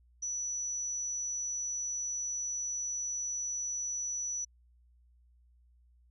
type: tone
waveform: sine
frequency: 5920 Hz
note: F#8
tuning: in tune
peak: -33 dBFS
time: 0.22-4.45 s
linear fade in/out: 10 ms
effects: added 60 Hz sine -61 dBFS peak until 6.1 s